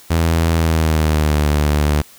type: tone with pitch glide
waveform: sawtooth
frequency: 82.41 to 74.27 Hz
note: E2 to D2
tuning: 0 to +20 cents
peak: -9 dBFS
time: 0.1-2.02 s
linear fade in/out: 10 ms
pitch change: -180 cents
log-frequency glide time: 0.56-1.44 s
effects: white hiss -44 dBFS RMS until 2.18 s